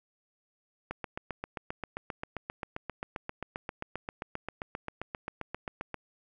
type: click train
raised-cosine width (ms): 0.5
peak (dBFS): -20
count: 39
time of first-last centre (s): 0.91-5.943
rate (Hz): 7.55
effects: none